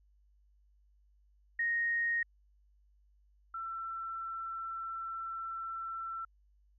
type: tone pair in turn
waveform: sine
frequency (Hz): 1865 / 1341.9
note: A#6 / E6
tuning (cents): 0 / +30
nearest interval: tritone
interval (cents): 570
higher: first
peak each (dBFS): -29 / -37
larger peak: first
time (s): 1.59-2.23 / 3.54-6.25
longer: second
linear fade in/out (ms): 5
effects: added 50 Hz sine -64 dBFS peak until 6.78 s